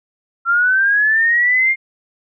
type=linear sweep; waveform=sine; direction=up; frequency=1358 to 2134 Hz; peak=-11 dBFS; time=0.45-1.76 s; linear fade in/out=50 ms; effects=none